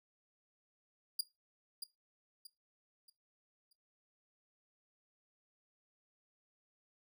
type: tone with echo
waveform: sawtooth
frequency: 4825 Hz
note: D8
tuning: 46 cents sharp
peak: -28 dBFS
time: 1.19-1.21 s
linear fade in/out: 5 ms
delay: 630 ms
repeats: 4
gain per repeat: -9 dB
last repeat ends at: 3.73 s
effects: noise-tail reverb RT60 0.2 s tail -18 dB re dry